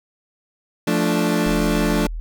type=chord; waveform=30% pulse; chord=D minor; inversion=first; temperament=equal with one note detuned; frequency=173.51 / 220 / 293.7 Hz; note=F3 / A3 / D4; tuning=-11 / 0 / 0 cents; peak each=-19 dBFS; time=0.87-2.07 s; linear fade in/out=5 ms
type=tone; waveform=sine; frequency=40.51 Hz; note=E1; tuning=29 cents flat; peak=-25 dBFS; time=1.46-2.2 s; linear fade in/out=0 ms
effects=none